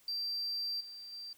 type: tone with level steps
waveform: sine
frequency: 4700 Hz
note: D8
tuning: 1 cent sharp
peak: -32 / -45 / -42 dBFS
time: 0.08-1.33 s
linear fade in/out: 2 ms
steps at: 0.8 / 1.12 s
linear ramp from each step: 10 ms
effects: tanh soft clip ceiling -32 dBFS + white hiss -65 dBFS RMS until 1.37 s